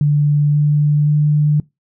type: tone with pitch steps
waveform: sine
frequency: 146.83 / 148.02 / 149.22 Hz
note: D3 / D3 / D3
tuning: 0 / +14 / +28 cents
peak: -10 dBFS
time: 0.01-1.6 s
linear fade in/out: 2 ms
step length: 530 ms
effects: noise-tail reverb RT60 0.2 s tail -22 dB re dry